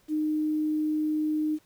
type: tone with quantisation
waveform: sine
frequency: 307 Hz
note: D#4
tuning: 23 cents flat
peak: -24 dBFS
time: 0.08-1.59 s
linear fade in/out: 50 ms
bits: 9
effects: pink hiss -64 dBFS RMS until 1.65 s